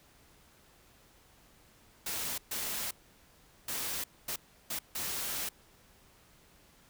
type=noise bursts at uneven times; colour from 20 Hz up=white; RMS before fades=-36 dBFS; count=6; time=2.06-2.38 / 2.51-2.91 / 3.68-4.04 / 4.28-4.36 / 4.7-4.79 / 4.95-5.49 s; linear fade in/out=5 ms; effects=pink hiss -62 dBFS RMS until 6.89 s